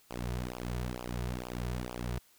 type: tone with flanger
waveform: sawtooth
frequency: 61 Hz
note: B1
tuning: 21 cents flat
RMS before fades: -37 dBFS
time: 0.1-2.19 s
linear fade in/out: 10 ms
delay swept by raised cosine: 0.49 to 3.79 ms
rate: 2.2 Hz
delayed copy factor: -1
effects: white hiss -64 dBFS RMS until 2.38 s